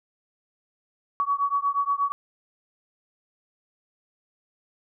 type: beating tone pair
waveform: sine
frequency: 1125 / 1133.4 Hz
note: C#6 / C#6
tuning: +25 / +38 cents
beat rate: 8.4 Hz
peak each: -25 dBFS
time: 1.2-2.12 s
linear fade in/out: 0 ms
effects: none